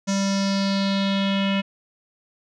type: tone with low-pass filter sweep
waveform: square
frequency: 196.3 Hz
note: G3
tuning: 3 cents sharp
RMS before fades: -22 dBFS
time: 0.07-1.62 s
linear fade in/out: 20 ms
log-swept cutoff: 6300 to 2800 Hz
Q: 4.1
effects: none